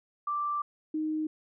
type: tone pair in turn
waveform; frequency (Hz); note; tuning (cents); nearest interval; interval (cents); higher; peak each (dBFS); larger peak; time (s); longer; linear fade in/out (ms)
sine; 1174.7 / 310.6; D6 / D#4; 0 / -3; octave + major seventh; 2303; first; -28 / -28; neither; 0.27-0.62 / 0.94-1.27; first; 5
effects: none